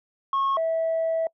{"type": "tone pair in turn", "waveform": "sine", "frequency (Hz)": [1091, 652.6], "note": ["C#6", "E5"], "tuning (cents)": [-28, -18], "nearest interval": "major sixth", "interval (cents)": 890, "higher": "first", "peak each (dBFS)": [-19, -20], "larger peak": "first", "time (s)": [[0.33, 0.57], [0.57, 1.27]], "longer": "second", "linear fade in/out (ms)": 2, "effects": ["noise-tail reverb RT60 0.1 s tail -25 dB re dry", "tanh soft clip ceiling -19 dBFS"]}